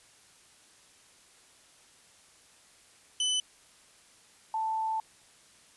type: tone pair in turn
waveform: sawtooth / sine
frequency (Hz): 3009 / 882.8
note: F#7 / A5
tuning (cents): +28 / +5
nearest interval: octave + major sixth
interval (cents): 2123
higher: first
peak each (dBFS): -23 / -28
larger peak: first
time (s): 3.2-3.4 / 4.54-5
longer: second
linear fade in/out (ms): 2
effects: white hiss -59 dBFS RMS until 5.76 s + resampled to 24000 Hz